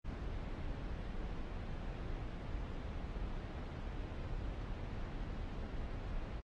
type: noise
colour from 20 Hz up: brown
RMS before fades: -42 dBFS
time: 0.04-6.41 s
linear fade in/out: 20 ms
effects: low-pass 4000 Hz 12 dB/octave + AAC 32 kbps